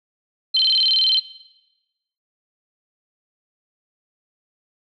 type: tone with vibrato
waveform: sine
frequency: 3577 Hz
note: A7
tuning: 28 cents sharp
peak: -14 dBFS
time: 0.54-1.2 s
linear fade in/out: 10 ms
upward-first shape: square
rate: 19 Hz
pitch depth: 250 cents each way
effects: noise-tail reverb RT60 1.0 s tail -18 dB re dry